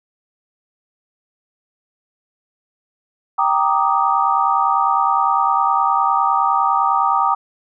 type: chord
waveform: sine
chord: Eb major seventh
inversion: first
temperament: equal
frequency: 784 / 932.3 / 1174.7 / 1244.5 Hz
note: G5 / Bb5 / D6 / Eb6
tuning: 0 / 0 / 0 / 0 cents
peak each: -19 dBFS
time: 3.38-7.35 s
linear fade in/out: 10 ms
effects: none